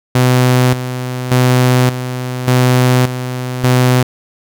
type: tone with tremolo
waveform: sawtooth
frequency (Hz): 126.3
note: B2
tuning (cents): +39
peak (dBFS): -4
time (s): 0.15-4.03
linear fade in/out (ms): 5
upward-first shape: square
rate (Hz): 0.86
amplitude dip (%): 70
effects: none